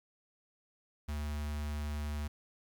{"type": "tone with notch filter", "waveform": "square", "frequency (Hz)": 74.1, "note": "D2", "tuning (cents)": 16, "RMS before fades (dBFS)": -37, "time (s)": [1.08, 2.28], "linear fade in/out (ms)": 10, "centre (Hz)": 440, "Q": 1.3, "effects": ["11-bit"]}